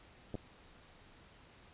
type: clicks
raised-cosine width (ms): 2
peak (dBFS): -27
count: 2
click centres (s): 0.343 / 0.353
effects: pink hiss -60 dBFS RMS until 1.73 s + resampled to 8000 Hz